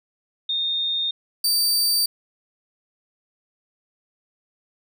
sine / sawtooth tone pair in turn, 3666 / 4638 Hz, A#7 / D8, -30 / -22 cents, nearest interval major third, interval 408 cents, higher second, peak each -21 / -15 dBFS, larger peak second, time 0.49-1.11 / 1.44-2.06 s, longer neither, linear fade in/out 5 ms, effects none

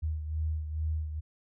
sine beating tone pair, 77.78 / 80.08 Hz, D#2 / E2, 0 / -50 cents, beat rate 2.3 Hz, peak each -30 / -38 dBFS, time 0.02-1.21 s, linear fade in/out 20 ms, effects none

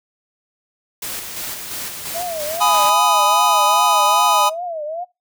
white noise with tremolo, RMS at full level -27 dBFS, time 1.02-2.9 s, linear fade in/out 5 ms, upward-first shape square, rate 2.9 Hz, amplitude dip 35%
sine tone with vibrato, 653 Hz, E5, 17 cents flat, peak -23 dBFS, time 2.14-5.05 s, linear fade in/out 20 ms, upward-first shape triangle, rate 2.5 Hz, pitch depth 190 cents each way
square chord, G# minor, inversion none, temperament just, 830.6 / 996.7 / 1245.9 Hz, G#5 / B5 / D#6, 0 / +16 / +2 cents, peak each -18 dBFS, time 2.6-4.5 s, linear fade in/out 20 ms
effects noise-tail reverb RT60 0.2 s tail -21 dB re dry

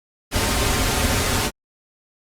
pink noise with comb filter, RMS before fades -20 dBFS, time 0.31-1.51 s, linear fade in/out 50 ms, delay 6.1 ms, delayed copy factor -0.65, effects low-pass 12000 Hz 12 dB/octave + Opus 48 kbps

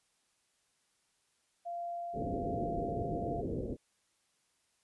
sine tone with tremolo, 691 Hz, F5, 19 cents flat, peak -36 dBFS, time 1.65-3.42 s, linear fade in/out 20 ms, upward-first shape sine, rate 1.2 Hz, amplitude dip 25%
white low-pass noise, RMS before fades -37 dBFS, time 2.13-3.77 s, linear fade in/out 50 ms, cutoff 510 Hz, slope 48 dB/octave
effects white hiss -75 dBFS RMS until 4.83 s + resampled to 24000 Hz

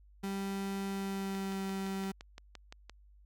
35% pulse tone with pitch glide, 196 to 193.3 Hz, G3 to G3, 0 to -24 cents, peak -33 dBFS, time 0.23-2.12 s, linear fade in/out 10 ms, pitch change -24 cents, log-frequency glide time 0.87-1.65 s
click train, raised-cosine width 0.2 ms, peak -29 dBFS, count 10, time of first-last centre 1.35-2.896 s, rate 5.82 Hz
effects added 50 Hz sine -57 dBFS peak until 3.25 s

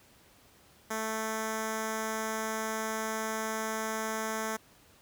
5% pulse tone with notch filter, 220 Hz, A3, in tune, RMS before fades -34 dBFS, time 0.9-4.57 s, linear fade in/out 10 ms, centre 2700 Hz, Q 1.3, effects pink hiss -60 dBFS RMS until 5.01 s + high-pass 60 Hz 12 dB/octave

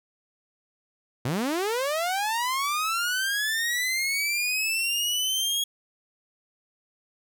sawtooth linear sweep, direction up, 112.5 to 3316 Hz, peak -21 dBFS, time 1.25-5.64 s, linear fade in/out 5 ms, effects none

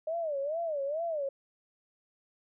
sine tone with vibrato, 611 Hz, D#5, 32 cents flat, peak -30 dBFS, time 0.07-1.29 s, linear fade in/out 5 ms, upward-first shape sine, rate 2.3 Hz, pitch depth 190 cents each way, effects none

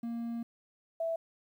triangle / sine tone pair in turn, 233.1 / 659.3 Hz, A#3 / E5, 0 / 0 cents, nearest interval octave + tritone, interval 1800 cents, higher second, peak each -32 / -30 dBFS, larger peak second, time 0.03-0.43 / 1-1.16 s, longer first, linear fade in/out 5 ms, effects 11-bit

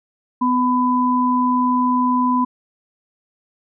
sine tone pair together, 250.6 / 1000.7 Hz, B3 / B5, +25 / +23 cents, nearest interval 2 octaves, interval 2398 cents, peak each -17 dBFS, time 0.41-2.45 s, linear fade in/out 10 ms, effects none

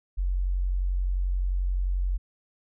sine tone, 45.71 Hz, F#1, 20 cents flat, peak -23 dBFS, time 0.17-2.18 s, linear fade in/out 20 ms, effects none

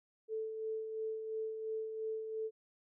sine tone with tremolo, 440 Hz, A4, in tune, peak -35 dBFS, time 0.28-2.51 s, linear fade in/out 50 ms, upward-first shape sine, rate 2.9 Hz, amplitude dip 45%, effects none

